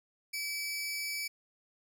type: tone pair together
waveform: sawtooth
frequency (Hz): 2300 / 5153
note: D7 / E8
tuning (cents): -37 / -40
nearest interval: octave + major second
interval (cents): 1397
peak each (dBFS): -32 / -39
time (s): 0.33-1.28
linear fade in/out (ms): 10
effects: none